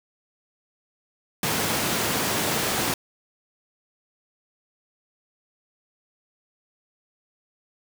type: high-pass noise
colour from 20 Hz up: pink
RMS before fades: -25 dBFS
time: 1.43-2.94 s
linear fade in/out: 2 ms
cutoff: 150 Hz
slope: 12 dB/octave
effects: none